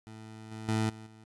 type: tone with level steps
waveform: 20% pulse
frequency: 110 Hz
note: A2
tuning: in tune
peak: -40 / -35 / -22 / -40 / -47 dBFS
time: 0.07-1.24 s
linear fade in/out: 0 ms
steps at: 0.51 / 0.68 / 0.89 / 1.06 s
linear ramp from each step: 10 ms
effects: resampled to 24000 Hz